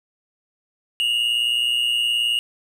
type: tone pair together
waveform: triangle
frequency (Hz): 2776 / 2895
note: F7 / F#7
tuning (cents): -11 / -38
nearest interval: minor second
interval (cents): 73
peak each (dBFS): -22 / -18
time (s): 1-2.39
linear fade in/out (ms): 0
effects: none